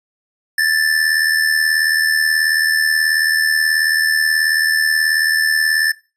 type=tone with amplitude modulation; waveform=square; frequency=1760 Hz; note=A6; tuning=in tune; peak=-11 dBFS; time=0.58-5.92 s; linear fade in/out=5 ms; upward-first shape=sine; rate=78.5 Hz; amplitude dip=60%; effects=noise-tail reverb RT60 0.3 s tail -20 dB re dry + resampled to 32000 Hz